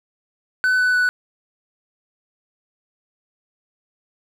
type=tone with pitch steps; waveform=triangle; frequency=1507 / 1495.7 / 1484.5 Hz; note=F#6 / F#6 / F#6; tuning=+31 / +18 / +5 cents; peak=-13 dBFS; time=0.64-1.09 s; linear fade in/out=0 ms; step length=150 ms; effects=none